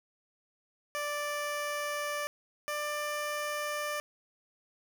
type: tone pair in turn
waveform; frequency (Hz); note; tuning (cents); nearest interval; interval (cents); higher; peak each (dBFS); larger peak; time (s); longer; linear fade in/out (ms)
15% pulse; 587.3 / 593.1; D5 / D5; 0 / +17; unison; 17; second; -26; neither; 0.95-2.27 / 2.68-4; neither; 0
effects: none